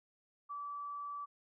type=tone; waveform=sine; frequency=1155 Hz; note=D6; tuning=29 cents flat; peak=-40 dBFS; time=0.49-1.26 s; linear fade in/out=20 ms; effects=none